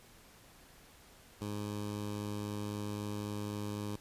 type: tone with notch filter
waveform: 15% pulse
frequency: 103.83 Hz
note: G#2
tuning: in tune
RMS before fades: -39 dBFS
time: 1.41-3.96 s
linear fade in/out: 5 ms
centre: 1900 Hz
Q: 1.7
effects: pink hiss -59 dBFS RMS until 4 s + resampled to 32000 Hz